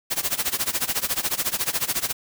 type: noise with tremolo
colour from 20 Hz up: white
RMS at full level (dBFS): -22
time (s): 0.1-2.13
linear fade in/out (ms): 20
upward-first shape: sine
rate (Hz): 14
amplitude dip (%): 90
effects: none